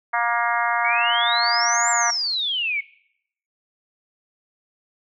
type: harmonic tone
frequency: 236.1 Hz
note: A#3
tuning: 22 cents sharp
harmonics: 3 / 4 / 5 / 6 / 7 / 8 / 9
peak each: -25 / -24 / -26 / -28 / -27 / -30 / -30 dBFS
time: 0.13-2.11 s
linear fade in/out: 10 ms
type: exponential two-way sweep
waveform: sine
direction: up then down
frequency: 2174 to 7459 to 2174 Hz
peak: -21 dBFS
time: 0.84-2.81 s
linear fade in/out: 10 ms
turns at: 1.9 s
effects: noise-tail reverb RT60 0.7 s tail -20 dB re dry